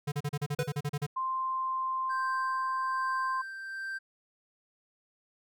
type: tone bursts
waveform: square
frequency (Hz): 145.5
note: D3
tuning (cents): -16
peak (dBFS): -30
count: 12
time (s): 0.07-1.066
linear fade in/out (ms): 10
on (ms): 50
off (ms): 36
type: tone with exponential decay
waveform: square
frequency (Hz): 494.1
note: B4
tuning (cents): +1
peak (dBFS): -27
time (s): 0.59-0.76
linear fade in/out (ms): 0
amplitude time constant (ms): 35
type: tone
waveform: sine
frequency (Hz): 1046.5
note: C6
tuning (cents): 0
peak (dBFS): -29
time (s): 1.16-3.42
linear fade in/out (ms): 10
type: tone with tremolo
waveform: triangle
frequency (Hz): 1568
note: G6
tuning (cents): 0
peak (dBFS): -32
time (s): 2.09-3.99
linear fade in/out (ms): 20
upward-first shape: sine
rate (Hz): 1.2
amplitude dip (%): 45
effects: none